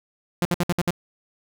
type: tone bursts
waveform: sawtooth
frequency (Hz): 174.61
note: F3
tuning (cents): 0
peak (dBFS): -15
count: 6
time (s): 0.42-0.906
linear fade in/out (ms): 0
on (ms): 31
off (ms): 60
effects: none